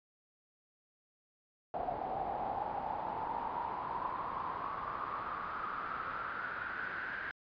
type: noise with band-pass filter sweep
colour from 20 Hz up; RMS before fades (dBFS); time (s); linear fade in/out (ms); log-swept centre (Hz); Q
brown; -39; 1.74-7.31; 0; 720 to 1600; 7.7
effects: resampled to 11025 Hz